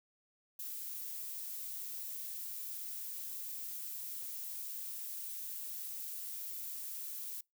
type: noise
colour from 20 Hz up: violet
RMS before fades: -43 dBFS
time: 0.59-7.41 s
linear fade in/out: 5 ms
effects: noise-tail reverb RT60 0.2 s tail -26 dB re dry